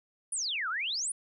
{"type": "exponential two-way sweep", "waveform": "sine", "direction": "down then up", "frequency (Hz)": [10110, 1233, 10110], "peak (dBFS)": -30, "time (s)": [0.32, 1.12], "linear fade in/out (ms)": 5, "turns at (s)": 0.69, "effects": []}